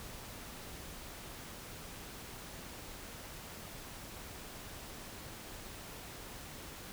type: silence
effects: pink hiss -48 dBFS RMS until 6.92 s